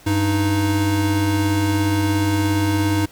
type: tone pair together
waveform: square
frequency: 98 / 311.1 Hz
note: G2 / D#4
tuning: 0 / 0 cents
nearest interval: octave + minor sixth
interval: 2000 cents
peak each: -20 dBFS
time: 0.06-3.06 s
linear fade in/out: 10 ms
effects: pink hiss -47 dBFS RMS until 3.11 s